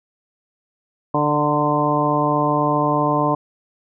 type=harmonic tone with a mistuned harmonic; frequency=148.1 Hz; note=D3; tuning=15 cents sharp; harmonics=1 / 2 / 3 / 4 / 5 / 6 / 7; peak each=-24 / -22 / -26 / -23 / -25 / -24 / -21 dBFS; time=1.14-3.35 s; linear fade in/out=5 ms; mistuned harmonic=6; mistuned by=+30 cents; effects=none